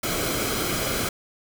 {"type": "noise with comb filter", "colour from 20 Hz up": "pink", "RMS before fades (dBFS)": -26, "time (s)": [0.03, 1.09], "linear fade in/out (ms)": 5, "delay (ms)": 1.1, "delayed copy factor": -0.55, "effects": []}